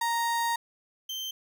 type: tone pair in turn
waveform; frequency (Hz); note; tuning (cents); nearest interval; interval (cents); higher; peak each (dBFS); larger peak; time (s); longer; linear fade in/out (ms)
35% pulse; 932.3 / 3120; A#5 / G7; 0 / -9; octave + major sixth; 2091; second; -24 / -31; first; 0.01-0.56 / 1.09-1.31; first; 5
effects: none